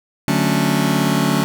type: chord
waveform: sawtooth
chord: D major seventh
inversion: none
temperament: just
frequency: 146.83 / 183.54 / 220.2 / 275.3 Hz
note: D3 / F#3 / A3 / C#4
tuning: 0 / -14 / +2 / -12 cents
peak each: -16 dBFS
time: 0.28-1.44 s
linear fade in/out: 0 ms
effects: none